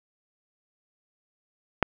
click, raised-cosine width 0.5 ms, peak -4 dBFS, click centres 1.827 s, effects none

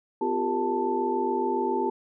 sine tone cluster, 252.3 / 348.8 / 395.9 / 462.5 / 883 Hz, B3 / F4 / G4 / A#4 / A5, +37 / -2 / +17 / -14 / +6 cents, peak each -32 / -30 / -28 / -35 / -28 dBFS, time 0.21-1.9 s, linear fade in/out 5 ms, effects none

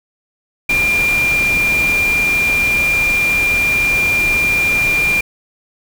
sine tone in noise, 2393 Hz, D7, 32 cents sharp, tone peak -12 dBFS, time 0.69-5.21 s, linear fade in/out 5 ms, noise pink, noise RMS -24 dBFS, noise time 0.69-5.21 s, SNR +9 dB, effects none

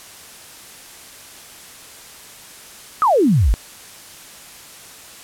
sine exponential sweep, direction down, 1318.5 to 43.33 Hz, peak -11 dBFS, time 3.02-3.54 s, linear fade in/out 0 ms, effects white hiss -40 dBFS RMS until 5.23 s + low-pass 12000 Hz 12 dB/octave

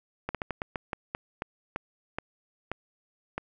slowing click train, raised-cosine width 0.5 ms, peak -16 dBFS, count 13, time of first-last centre 0.29-3.38 s, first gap 57 ms, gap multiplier 1.25, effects none

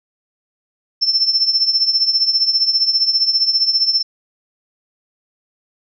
sine tone with tremolo, 5340 Hz, E8, 22 cents sharp, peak -9 dBFS, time 1.01-4.03 s, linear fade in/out 20 ms, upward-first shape triangle, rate 15 Hz, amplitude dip 80%, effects none

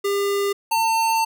square tone pair in turn, 401.1 / 900.4 Hz, G4 / A5, +40 / +40 cents, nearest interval octave + major second, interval 1400 cents, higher second, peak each -20 / -18 dBFS, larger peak second, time 0.04-0.53 / 0.71-1.25 s, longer second, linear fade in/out 10 ms, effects none

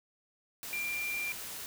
sine tone in noise, 2379 Hz, D7, 22 cents sharp, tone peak -33 dBFS, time 0.73-1.32 s, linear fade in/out 0 ms, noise white, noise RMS -42 dBFS, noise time 0.63-1.66 s, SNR +6 dB, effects none

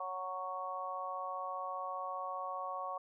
harmonic tone, 185 Hz, F#3, in tune, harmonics 3 / 4 / 5 / 6, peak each -45 / -43 / -47 / -40 dBFS, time 0-2.98 s, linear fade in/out 5 ms, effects none

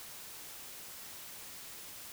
silence, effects white hiss -48 dBFS RMS until 2.12 s

